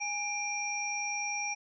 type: tone cluster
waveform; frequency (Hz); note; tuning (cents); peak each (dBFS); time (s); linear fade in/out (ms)
sine; 823 / 2380 / 5670; G#5 / D7 / F8; -16 / +22 / +25; -38 / -34 / -37; 0-1.55; 20
effects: none